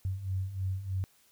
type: beating tone pair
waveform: sine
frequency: 92.5 / 95.7 Hz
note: F#2 / G2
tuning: 0 / -41 cents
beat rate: 3.2 Hz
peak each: -37 / -32 dBFS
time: 0.05-1.04 s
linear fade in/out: 0 ms
effects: white hiss -65 dBFS RMS until 1.31 s